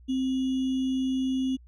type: tone with sample-and-hold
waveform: sine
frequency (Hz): 261.6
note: C4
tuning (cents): 0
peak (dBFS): -24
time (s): 0.08-1.57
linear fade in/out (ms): 20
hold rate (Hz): 3150
effects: added 60 Hz sine -49 dBFS peak until 1.67 s + low-pass 5000 Hz 12 dB/octave